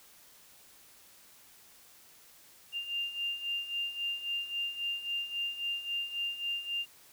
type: beating tone pair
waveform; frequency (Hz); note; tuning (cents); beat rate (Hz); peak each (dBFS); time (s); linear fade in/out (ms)
sine; 2794 / 2797.7; F7 / F7; 0 / +2; 3.7; -39 / -34; 2.72-6.86; 50
effects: white hiss -58 dBFS RMS until 7.12 s